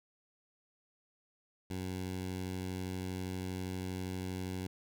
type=tone with notch filter; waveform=15% pulse; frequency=92.5 Hz; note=F#2; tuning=in tune; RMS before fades=-39 dBFS; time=1.7-4.67 s; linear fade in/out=5 ms; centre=1200 Hz; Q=1.4; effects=none